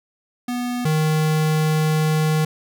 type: tone pair in turn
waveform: square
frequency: 245.1 / 155.61 Hz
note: B3 / D#3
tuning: -13 / +1 cents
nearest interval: minor sixth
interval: 786 cents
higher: first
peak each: -23 / -17 dBFS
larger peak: second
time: 0.48-0.85 / 0.85-2.45 s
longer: second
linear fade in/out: 5 ms
effects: none